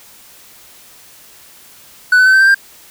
triangle tone with pitch steps, 1489 / 1508.9 / 1529.1 / 1549.5 / 1570.3 / 1591.3 Hz, F#6 / F#6 / G6 / G6 / G6 / G6, +11 / +34 / -43 / -21 / +3 / +26 cents, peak -4 dBFS, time 2.12-2.546 s, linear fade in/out 5 ms, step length 71 ms, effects white hiss -42 dBFS RMS until 2.9 s

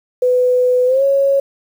sine tone with pitch glide, 499.9 to 551.5 Hz, B4 to C#5, +21 to -9 cents, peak -10 dBFS, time 0.22-1.4 s, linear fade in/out 5 ms, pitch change +170 cents, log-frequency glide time 0.86-1.03 s, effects 7-bit

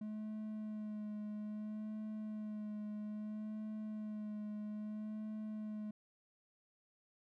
triangle tone with vibrato, 212.9 Hz, G#3, 43 cents sharp, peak -39 dBFS, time 0.01-5.91 s, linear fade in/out 5 ms, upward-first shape sine, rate 0.61 Hz, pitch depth 20 cents each way, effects none

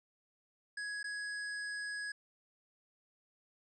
square tone with dropouts, 1669 Hz, G#6, 8 cents sharp, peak -39 dBFS, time 0.77-2.12 s, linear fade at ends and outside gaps 5 ms, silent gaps 1.03-1.041 s, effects resampled to 22050 Hz

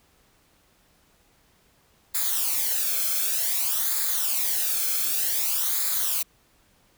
blue noise with flanger, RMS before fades -25 dBFS, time 2.14-6.23 s, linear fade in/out 10 ms, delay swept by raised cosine 0.34 to 1.07 ms, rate 0.54 Hz, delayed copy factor -0.7, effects pink hiss -62 dBFS RMS until 6.97 s

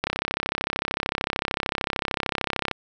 click train, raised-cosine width 0.3 ms, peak -7 dBFS, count 90, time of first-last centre 0.04-2.713 s, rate 33.3 Hz, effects none

